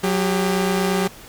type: tone pair together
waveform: sawtooth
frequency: 185 / 398.7 Hz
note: F#3 / G4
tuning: 0 / +29 cents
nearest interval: octave + minor second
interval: 1329 cents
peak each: -16 / -18 dBFS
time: 0.03-1.08 s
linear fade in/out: 10 ms
effects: pink hiss -42 dBFS RMS until 1.28 s